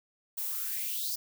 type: noise with high-pass filter sweep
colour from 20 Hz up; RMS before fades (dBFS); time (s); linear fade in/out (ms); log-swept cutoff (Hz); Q
violet; -34; 0.37-1.16; 10; 720 to 5200; 5.1
effects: none